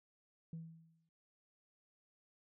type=tone with exponential decay; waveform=sine; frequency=163.4 Hz; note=E3; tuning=15 cents flat; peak=-40 dBFS; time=0.53-1.09 s; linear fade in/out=2 ms; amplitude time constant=120 ms; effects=tanh soft clip ceiling -40 dBFS